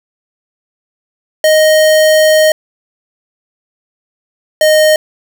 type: tone pair in turn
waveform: square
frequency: 622.3 / 618.4 Hz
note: D#5 / D#5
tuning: 0 / -11 cents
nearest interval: unison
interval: 11 cents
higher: first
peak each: -6 dBFS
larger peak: neither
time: 1.44-2.52 / 4.61-4.96 s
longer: first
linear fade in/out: 2 ms
effects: none